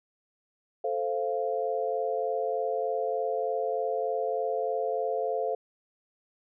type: chord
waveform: sine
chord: F major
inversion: first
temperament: equal with one note detuned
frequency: 440 / 523.3 / 692.4 Hz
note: A4 / C5 / F5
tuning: 0 / 0 / -15 cents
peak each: -31 dBFS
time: 0.84-5.55 s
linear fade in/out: 5 ms
effects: none